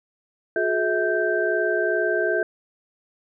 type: tone cluster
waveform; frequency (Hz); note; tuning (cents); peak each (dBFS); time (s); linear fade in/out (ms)
sine; 362.7 / 425.2 / 647 / 1563; F#4 / G#4 / E5 / G6; -34 / +41 / -32 / -6; -25; 0.56-2.43; 2
effects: none